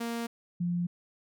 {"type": "tone pair in turn", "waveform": ["sawtooth", "sine"], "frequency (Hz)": [233.1, 174.63], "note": ["A#3", "F3"], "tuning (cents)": [0, 0], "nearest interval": "perfect fourth", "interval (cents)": 500, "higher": "first", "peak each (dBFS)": [-28, -27], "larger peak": "second", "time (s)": [[0, 0.27], [0.6, 0.87]], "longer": "neither", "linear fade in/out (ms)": 10, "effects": []}